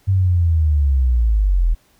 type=linear sweep; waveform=sine; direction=down; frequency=98 to 38.89 Hz; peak=-12 dBFS; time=0.07-1.75 s; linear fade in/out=20 ms; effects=pink hiss -57 dBFS RMS until 1.99 s